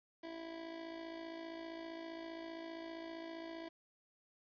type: tone with amplitude modulation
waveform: 25% pulse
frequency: 329.6 Hz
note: E4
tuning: in tune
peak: -39 dBFS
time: 0.23-3.69 s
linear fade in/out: 10 ms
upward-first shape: sine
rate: 55.2 Hz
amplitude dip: 55%
effects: resampled to 11025 Hz + 11-bit